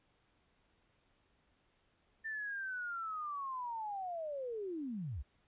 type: linear sweep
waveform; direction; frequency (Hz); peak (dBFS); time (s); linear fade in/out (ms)
sine; down; 1795 to 51.7; -38; 2.24-5.23; 20
effects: pink hiss -74 dBFS RMS until 5.47 s + resampled to 8000 Hz